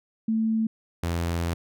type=tone pair in turn; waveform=sine / sawtooth; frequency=222 / 84.9 Hz; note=A3 / F2; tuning=+16 / -48 cents; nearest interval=octave + perfect fourth; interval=1664 cents; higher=first; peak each=-21 dBFS; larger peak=neither; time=0.28-0.67 / 1.03-1.54 s; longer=second; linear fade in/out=5 ms; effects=none